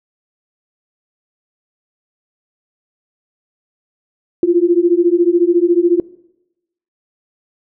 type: beating tone pair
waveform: sine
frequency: 339.7 / 353.7 Hz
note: F4 / F4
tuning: -48 / +22 cents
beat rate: 14 Hz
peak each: -13 / -12 dBFS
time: 4.43-6 s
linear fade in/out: 2 ms
effects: noise-tail reverb RT60 0.9 s tail -21 dB re dry